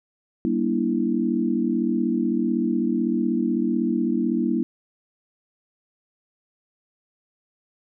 sine chord, E half-diminished seventh, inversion first, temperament equal with one note detuned, 196 / 237.6 / 293.7 / 329.6 Hz, G3 / Bb3 / D4 / E4, 0 / +33 / 0 / 0 cents, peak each -27 / -23 / -28 / -25 dBFS, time 0.45-4.63 s, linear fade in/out 0 ms, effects none

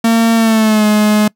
45% pulse tone with pitch glide, 228 to 211.5 Hz, A#3 to G#3, -38 to +32 cents, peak -8 dBFS, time 0.04-1.28 s, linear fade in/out 5 ms, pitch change -130 cents, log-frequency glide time 0.35-0.86 s, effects noise-tail reverb RT60 0.1 s tail -24 dB re dry

